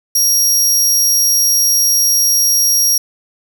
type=tone; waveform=25% pulse; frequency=5640 Hz; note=F8; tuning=16 cents sharp; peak=-5 dBFS; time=0.15-2.98 s; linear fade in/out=5 ms; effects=7-bit